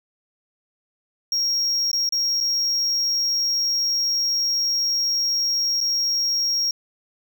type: tone with dropouts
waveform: triangle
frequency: 5588 Hz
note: F8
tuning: in tune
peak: -18 dBFS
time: 1.32-6.71 s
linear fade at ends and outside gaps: 2 ms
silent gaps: 1.915-1.93 / 2.091-2.123 / 2.404-2.409 / 5.805-5.811 s
effects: none